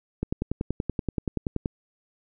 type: click train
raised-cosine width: 3 ms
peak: -13 dBFS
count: 16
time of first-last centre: 0.23-1.659 s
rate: 10.5 Hz
effects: none